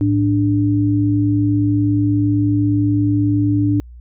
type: tone pair together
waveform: sine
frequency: 108.19 / 293.7 Hz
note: A2 / D4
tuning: -29 / 0 cents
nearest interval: octave + perfect fourth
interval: 1729 cents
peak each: -16 / -15 dBFS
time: 0.01-3.8 s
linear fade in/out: 0 ms
effects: added 60 Hz sine -35 dBFS peak until 4 s